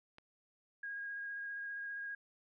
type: click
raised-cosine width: 0.3 ms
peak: -38 dBFS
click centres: 0.184 s
type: tone with vibrato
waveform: sine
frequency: 1635 Hz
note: G#6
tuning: 28 cents flat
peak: -40 dBFS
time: 0.83-2.15 s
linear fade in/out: 5 ms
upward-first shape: sine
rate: 15 Hz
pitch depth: 14 cents each way
effects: none